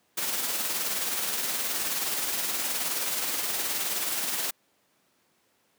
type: noise with tremolo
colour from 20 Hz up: white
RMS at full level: -28 dBFS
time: 0.17-4.51 s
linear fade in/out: 10 ms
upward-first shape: sine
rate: 19 Hz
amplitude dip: 35%
effects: pink hiss -68 dBFS RMS until 5.78 s + high-pass 200 Hz 12 dB/octave